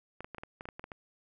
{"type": "clicks", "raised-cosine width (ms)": 0.5, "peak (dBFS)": -27, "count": 11, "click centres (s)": [0.206, 0.245, 0.347, 0.383, 0.435, 0.609, 0.655, 0.688, 0.795, 0.841, 0.918], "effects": []}